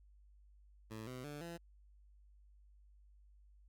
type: tone with pitch steps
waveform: 15% pulse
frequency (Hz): 110 / 127.09 / 146.83 / 169.64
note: A2 / C3 / D3 / E3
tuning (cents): 0 / -50 / 0 / +50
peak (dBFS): -39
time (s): 0.9-1.58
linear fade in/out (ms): 20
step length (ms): 170
effects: added 50 Hz sine -61 dBFS peak until 3.68 s